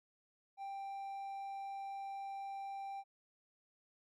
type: tone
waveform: triangle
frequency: 787 Hz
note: G5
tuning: 7 cents sharp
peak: -40 dBFS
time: 0.57-3.04 s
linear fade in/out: 50 ms
effects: none